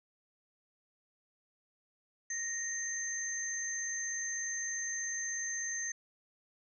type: tone pair together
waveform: sine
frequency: 1864.7 / 6272 Hz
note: A#6 / G8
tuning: 0 / 0 cents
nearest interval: octave + major sixth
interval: 2100 cents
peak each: -39 / -36 dBFS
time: 2.3-5.92 s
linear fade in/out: 5 ms
effects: none